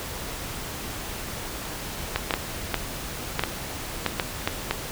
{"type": "clicks", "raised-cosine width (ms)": 0.3, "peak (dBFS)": -6, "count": 10, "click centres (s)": [2.16, 2.308, 2.339, 2.743, 3.394, 3.437, 4.063, 4.198, 4.475, 4.71], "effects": ["pink hiss -34 dBFS RMS until 4.91 s"]}